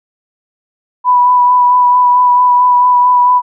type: tone with vibrato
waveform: sine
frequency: 987.8 Hz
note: B5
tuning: in tune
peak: -5 dBFS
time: 1.04-3.42 s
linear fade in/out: 50 ms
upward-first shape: sine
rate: 4.5 Hz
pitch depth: 16 cents each way
effects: none